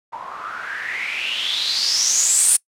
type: noise with low-pass filter sweep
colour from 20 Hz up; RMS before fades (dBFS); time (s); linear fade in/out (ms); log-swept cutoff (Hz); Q
blue; -21; 0.12-2.57; 10; 920 to 9600; 7.8
effects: noise-tail reverb RT60 0.1 s tail -23 dB re dry